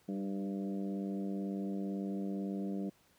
harmonic tone with a mistuned harmonic, 98 Hz, G2, in tune, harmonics 2 / 3 / 4 / 5 / 6 / 7, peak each -36 / -41 / -46 / -49 / -52 / -53 dBFS, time 0.08-2.9 s, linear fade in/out 10 ms, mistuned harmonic 3, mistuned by +24 cents, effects pink hiss -68 dBFS RMS until 3.18 s + high-pass 60 Hz 12 dB/octave

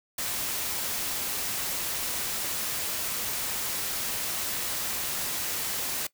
white noise, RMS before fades -31 dBFS, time 0.18-6.07 s, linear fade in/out 5 ms, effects noise-tail reverb RT60 0.1 s tail -19 dB re dry

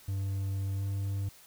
triangle tone with pitch glide, 97.5 to 98.69 Hz, G2 to G2, -9 to +12 cents, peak -28 dBFS, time 0.08-1.29 s, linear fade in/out 5 ms, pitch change +21 cents, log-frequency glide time 0.77-0.84 s, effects white hiss -56 dBFS RMS until 1.46 s

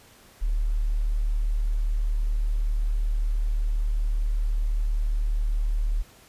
sine tone, 37.41 Hz, D1, 33 cents sharp, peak -21 dBFS, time 0.41-6.03 s, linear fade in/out 20 ms, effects pink hiss -53 dBFS RMS until 6.28 s + resampled to 32000 Hz

